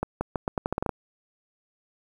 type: accelerating click train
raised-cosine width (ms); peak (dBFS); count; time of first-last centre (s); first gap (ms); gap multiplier
1; -12; 11; 0.03-0.893; 180; 0.82
effects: 8-bit